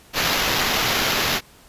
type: noise with sample-and-hold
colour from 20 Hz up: white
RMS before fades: -21 dBFS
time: 0.13-1.41 s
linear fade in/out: 50 ms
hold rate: 8820 Hz
effects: pink hiss -50 dBFS RMS until 1.68 s + resampled to 32000 Hz